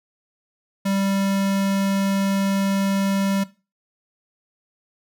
square tone, 196 Hz, G3, in tune, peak -20 dBFS, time 0.85-3.44 s, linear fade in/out 10 ms, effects noise-tail reverb RT60 0.3 s tail -18 dB re dry

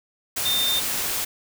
sine tone in noise, 3618 Hz, A7, 48 cents sharp, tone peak -21 dBFS, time 0.45-0.8 s, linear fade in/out 10 ms, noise white, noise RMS -26 dBFS, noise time 0.36-1.25 s, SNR +2 dB, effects none

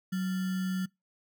sine tone with sample-and-hold, 186.5 Hz, F#3, 14 cents sharp, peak -28 dBFS, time 0.12-0.86 s, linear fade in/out 10 ms, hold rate 1575 Hz, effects noise-tail reverb RT60 0.2 s tail -25 dB re dry

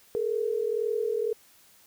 sine tone pair together, 424.3 / 466.2 Hz, G#4 / A#4, +37 / 0 cents, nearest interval major second, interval 163 cents, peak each -28 dBFS, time 0.15-1.33 s, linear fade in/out 0 ms, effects white hiss -58 dBFS RMS until 1.86 s

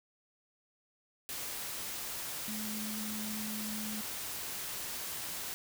sine tone in noise, 214.1 Hz, A3, 47 cents flat, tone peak -39 dBFS, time 2.48-4.01 s, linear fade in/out 0 ms, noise white, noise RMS -40 dBFS, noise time 1.29-5.54 s, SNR -2 dB, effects none

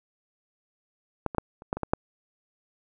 clicks, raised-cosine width 1 ms, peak -12 / -20 / -8 / -30 / -12 / -19 / -14 / -7 dBFS, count 8, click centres 1.263 / 1.348 / 1.383 / 1.621 / 1.729 / 1.77 / 1.833 / 1.935 s, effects none

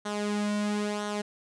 sawtooth tone with flanger, 207.7 Hz, G#3, in tune, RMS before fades -30 dBFS, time 0.05-1.22 s, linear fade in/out 10 ms, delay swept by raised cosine 0.4 to 2.4 ms, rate 1 Hz, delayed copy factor -0.6, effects resampled to 22050 Hz

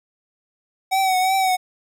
square tone with vibrato, 755 Hz, F#5, 35 cents sharp, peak -17 dBFS, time 0.91-1.57 s, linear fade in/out 20 ms, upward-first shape triangle, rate 2.8 Hz, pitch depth 49 cents each way, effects none

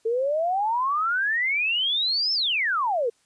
sine exponential two-way sweep, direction up then down, 440 to 5380 to 440 Hz, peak -21 dBFS, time 0.05-3.1 s, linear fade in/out 10 ms, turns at 2.33 s, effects white hiss -65 dBFS RMS until 3.25 s + resampled to 22050 Hz

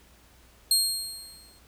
25% pulse tone with exponential decay, 4235 Hz, C8, 20 cents sharp, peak -13 dBFS, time 0.71-1.59 s, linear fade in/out 2 ms, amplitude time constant 190 ms, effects added 60 Hz sine -58 dBFS peak until 1.67 s + pink hiss -58 dBFS RMS until 1.67 s

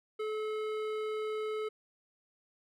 sine tone with hard clipping, 431.1 Hz, A4, 35 cents flat, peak -35 dBFS, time 0.19-1.69 s, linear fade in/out 10 ms, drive 13 dB, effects none

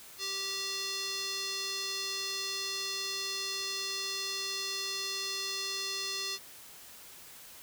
square tone with band-pass filter, 390 Hz, G4, 9 cents flat, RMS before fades -36 dBFS, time 0.18-6.39 s, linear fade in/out 50 ms, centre 4700 Hz, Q 2.6, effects white hiss -51 dBFS RMS until 7.62 s

